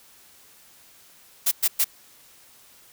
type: noise bursts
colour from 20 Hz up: blue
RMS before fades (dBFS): -20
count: 3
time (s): 1.46-1.845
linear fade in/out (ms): 10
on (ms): 55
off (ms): 110
effects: white hiss -53 dBFS RMS until 2.92 s